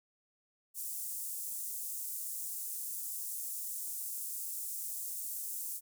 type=high-pass noise; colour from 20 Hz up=pink; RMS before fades=-40 dBFS; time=0.74-5.81 s; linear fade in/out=50 ms; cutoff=8100 Hz; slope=24 dB/octave; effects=none